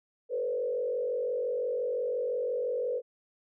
sine tone with frequency modulation, 493.9 Hz, B4, in tune, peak -28 dBFS, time 0.29-3.02 s, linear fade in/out 50 ms, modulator 45.8 Hz, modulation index 1, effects none

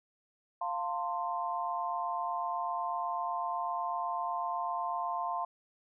sine chord, F major, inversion none, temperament equal with one note detuned, 698.5 / 898.5 / 1046.5 Hz, F5 / A5 / C6, 0 / +36 / 0 cents, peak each -36 / -37 / -35 dBFS, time 0.61-5.45 s, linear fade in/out 5 ms, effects none

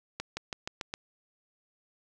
accelerating click train, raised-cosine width 0.2 ms, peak -17 dBFS, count 6, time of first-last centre 0.2-0.939 s, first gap 170 ms, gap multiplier 0.93, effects none

